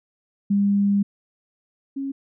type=tone pair in turn; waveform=sine; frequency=201 / 273.6 Hz; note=G3 / C#4; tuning=+44 / -23 cents; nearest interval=perfect fourth; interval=533 cents; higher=second; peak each=-16 / -25 dBFS; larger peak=first; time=0.5-1.03 / 1.96-2.12 s; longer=first; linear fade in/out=10 ms; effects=none